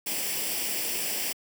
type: noise with comb filter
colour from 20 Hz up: white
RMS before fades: -30 dBFS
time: 0.06-1.33 s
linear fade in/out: 10 ms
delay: 0.38 ms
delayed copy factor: +0.65
effects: high-pass 200 Hz 12 dB/octave

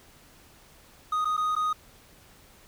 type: tone with dropouts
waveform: triangle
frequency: 1244.5 Hz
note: D#6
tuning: in tune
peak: -22 dBFS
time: 1.12-1.73 s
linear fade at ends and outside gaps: 5 ms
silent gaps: 1.247-1.253 / 1.368-1.376 / 1.553-1.563 s
effects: pink hiss -55 dBFS RMS until 2.67 s

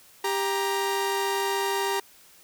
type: tone pair together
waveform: sawtooth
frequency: 394.8 / 939 Hz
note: G4 / A#5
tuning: +12 / +12 cents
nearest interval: octave + minor third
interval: 1500 cents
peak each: -23 / -24 dBFS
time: 0.24-2 s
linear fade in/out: 5 ms
effects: white hiss -54 dBFS RMS until 2.43 s

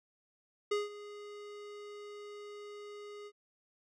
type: tone with ADSR envelope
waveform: square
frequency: 413.5 Hz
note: G#4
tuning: 8 cents flat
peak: -29 dBFS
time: 0.71-3.32 s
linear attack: 8 ms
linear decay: 170 ms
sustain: -17 dB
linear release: 55 ms
effects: low-pass 6000 Hz 12 dB/octave

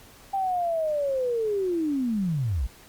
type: linear sweep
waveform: sine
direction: down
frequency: 791 to 50.8 Hz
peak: -23 dBFS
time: 0.33-2.67 s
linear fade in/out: 10 ms
effects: pink hiss -51 dBFS RMS until 2.88 s + Opus 48 kbps

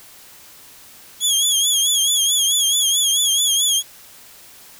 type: tone with vibrato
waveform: 20% pulse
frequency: 3322 Hz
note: G#7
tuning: in tune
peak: -9 dBFS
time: 1.2-3.83 s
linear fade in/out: 50 ms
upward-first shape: triangle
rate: 4.6 Hz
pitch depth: 95 cents each way
effects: white hiss -44 dBFS RMS until 4.79 s

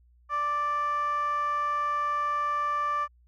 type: tone with band-pass filter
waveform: 15% pulse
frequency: 587.3 Hz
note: D5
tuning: in tune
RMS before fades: -28 dBFS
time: 0.29-3.08 s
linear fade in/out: 50 ms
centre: 1200 Hz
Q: 4.6
effects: added 60 Hz sine -57 dBFS peak until 3.27 s

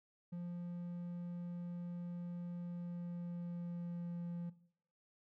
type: tone with pitch glide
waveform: triangle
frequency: 174.61 to 172.6 Hz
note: F3 to F3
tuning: 0 to -20 cents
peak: -39 dBFS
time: 0.32-4.5 s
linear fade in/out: 10 ms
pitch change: -20 cents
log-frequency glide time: 2.56-4.25 s
effects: noise-tail reverb RT60 0.6 s tail -17 dB re dry

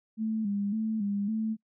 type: tone with vibrato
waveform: sine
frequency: 210.7 Hz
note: G#3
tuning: 25 cents sharp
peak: -27 dBFS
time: 0.17-1.57 s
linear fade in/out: 50 ms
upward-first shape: square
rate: 1.8 Hz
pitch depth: 74 cents each way
effects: noise-tail reverb RT60 0.1 s tail -26 dB re dry

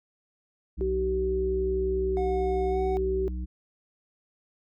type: harmonic tone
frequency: 62 Hz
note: B1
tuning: 7 cents sharp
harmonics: 1 / 3 / 5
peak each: -30 / -40 / -44 dBFS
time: 0.77-3.46 s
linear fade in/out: 20 ms
type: tone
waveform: sine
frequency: 381.2 Hz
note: G4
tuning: 48 cents flat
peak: -25 dBFS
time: 0.81-3.28 s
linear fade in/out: 0 ms
type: tone with pitch glide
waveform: triangle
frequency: 727 to 743.1 Hz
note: F#5 to F#5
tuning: -31 to +7 cents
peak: -30 dBFS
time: 2.17-2.97 s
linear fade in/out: 0 ms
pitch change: +38 cents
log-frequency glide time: 2.69-2.79 s
effects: none

